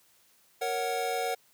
square chord, F# major, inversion first, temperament equal, 466.2 / 554.4 / 740 Hz, A#4 / C#5 / F#5, 0 / 0 / 0 cents, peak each -34 / -37 / -32 dBFS, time 0.61-1.35 s, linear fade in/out 10 ms, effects white hiss -64 dBFS RMS until 1.53 s + high-pass 80 Hz 12 dB/octave

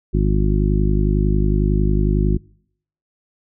harmonic tone, 51 Hz, G#1, 31 cents flat, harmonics 1 / 2 / 3 / 4 / 5 / 6 / 7, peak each -16 / -23 / -21 / -24 / -28 / -29 / -25 dBFS, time 0.13-2.38 s, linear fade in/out 20 ms, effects noise-tail reverb RT60 0.7 s tail -26 dB re dry

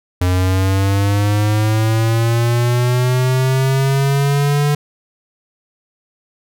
square linear sweep, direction up, 89.7 to 146.83 Hz, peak -13 dBFS, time 0.21-4.75 s, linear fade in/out 5 ms, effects none

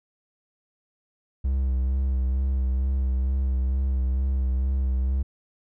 triangle tone with vibrato, 65.41 Hz, C2, in tune, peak -19 dBFS, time 1.44-5.23 s, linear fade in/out 10 ms, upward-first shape sine, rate 2.2 Hz, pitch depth 36 cents each way, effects none

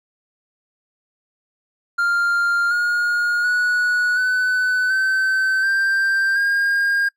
triangle tone with pitch steps, 1396.9 / 1431.2 / 1466.3 / 1502.4 / 1539.3 / 1577.1 / 1615.8 Hz, F6 / F6 / F#6 / F#6 / G6 / G6 / G#6, 0 / +42 / -16 / +26 / -32 / +10 / -48 cents, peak -14 dBFS, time 1.98-7.09 s, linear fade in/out 10 ms, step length 730 ms, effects noise-tail reverb RT60 0.1 s tail -23 dB re dry

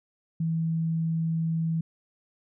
sine tone, 163.1 Hz, E3, 18 cents flat, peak -24 dBFS, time 0.4-1.81 s, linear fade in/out 5 ms, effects none

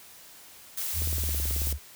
blue noise, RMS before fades -32 dBFS, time 0.77-1.73 s, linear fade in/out 5 ms
sine tone with pitch glide, 78.2 to 71.3 Hz, D#2 to C#2, +9 to +49 cents, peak -28 dBFS, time 0.93-1.79 s, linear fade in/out 50 ms, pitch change -160 cents, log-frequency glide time 1.14-1.38 s
click train, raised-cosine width 2 ms, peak -27 dBFS, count 14, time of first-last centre 1.02-1.727 s, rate 18.4 Hz
effects white hiss -50 dBFS RMS until 1.95 s

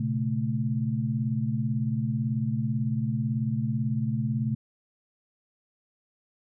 sine tone cluster, 118.3 / 136.4 / 219.2 Hz, A#2 / C#3 / A3, +26 / -28 / -6 cents, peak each -29 dBFS, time 0-4.55 s, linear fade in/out 5 ms, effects none

